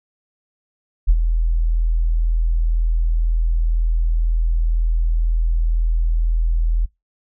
sine tone with ADSR envelope, 41 Hz, E1, 9 cents flat, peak -6 dBFS, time 1.07-6.86 s, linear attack 28 ms, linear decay 48 ms, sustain -8 dB, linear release 14 ms, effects noise-tail reverb RT60 0.2 s tail -24 dB re dry + tanh soft clip ceiling -2 dBFS

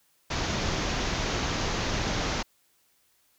pink low-pass noise, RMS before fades -29 dBFS, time 0.3-2.43 s, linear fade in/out 10 ms, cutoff 6800 Hz, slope 96 dB/octave, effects white hiss -67 dBFS RMS until 3.38 s

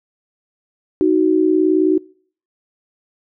sine tone pair together, 313.1 / 372.4 Hz, D#4 / F#4, +11 / +11 cents, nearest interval minor third, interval 300 cents, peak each -14 dBFS, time 1.01-1.98 s, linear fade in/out 0 ms, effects noise-tail reverb RT60 0.5 s tail -24 dB re dry

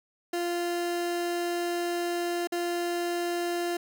30% pulse tone with dropouts, 347.3 Hz, F4, 10 cents flat, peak -25 dBFS, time 0.33-3.77 s, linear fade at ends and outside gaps 5 ms, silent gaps 2.473-2.521 s, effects none

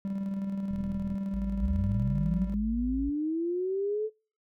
triangle tone with tremolo, 196 Hz, G3, in tune, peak -27 dBFS, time 0.05-2.54 s, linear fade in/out 0 ms, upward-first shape square, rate 19 Hz, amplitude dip 35%
click train, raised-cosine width 5 ms, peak -28 dBFS, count 19, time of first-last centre 0.71-1.143 s, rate 41.6 Hz
sine tone, 54.7 Hz, A1, 9 cents flat, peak -32 dBFS, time 1.33-3.1 s, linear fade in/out 10 ms
sine linear sweep, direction up, 55 to 440.1 Hz, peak -27 dBFS, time 1.59-4.1 s, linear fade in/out 50 ms
effects noise-tail reverb RT60 0.4 s tail -25 dB re dry

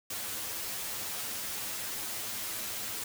white noise with comb filter, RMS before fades -37 dBFS, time 0.1-3.04 s, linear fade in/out 5 ms, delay 9.4 ms, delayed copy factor +0.95, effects none

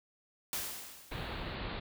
white noise with exponential decay, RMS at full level -35 dBFS, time 0.53-1.55 s, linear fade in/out 1 ms, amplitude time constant 220 ms
pink low-pass noise, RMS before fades -40 dBFS, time 1.11-1.8 s, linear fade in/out 10 ms, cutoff 4400 Hz, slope 96 dB/octave
effects none

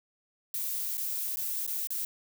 violet noise with dropouts, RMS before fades -33 dBFS, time 0.54-2.05 s, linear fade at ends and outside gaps 2 ms, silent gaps 0.972-0.977 / 1.359-1.37 / 1.666-1.676 / 1.872-1.904 s, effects none

